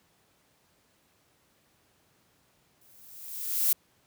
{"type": "noise with exponential growth", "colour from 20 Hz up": "violet", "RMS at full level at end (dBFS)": -22, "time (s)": [2.81, 3.73], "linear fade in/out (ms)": 5, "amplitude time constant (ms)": 200, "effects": ["pink hiss -67 dBFS RMS until 4.06 s", "high-pass 80 Hz 12 dB/octave"]}